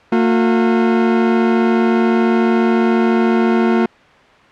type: tone pair together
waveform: 40% pulse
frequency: 227.9 / 361.7 Hz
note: A#3 / F#4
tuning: -39 / -39 cents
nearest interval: minor sixth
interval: 800 cents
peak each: -12 / -15 dBFS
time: 0.12-3.86 s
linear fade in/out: 5 ms
effects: white hiss -45 dBFS RMS until 4.51 s + low-pass 2000 Hz 12 dB/octave